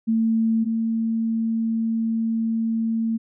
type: tone pair in turn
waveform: sine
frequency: 224.6 / 225.7 Hz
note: A3 / A3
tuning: +36 / +44 cents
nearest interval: unison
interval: 8 cents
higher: second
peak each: -17 / -20 dBFS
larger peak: first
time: 0.07-0.65 / 0.65-3.18 s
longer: second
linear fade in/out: 20 ms
effects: none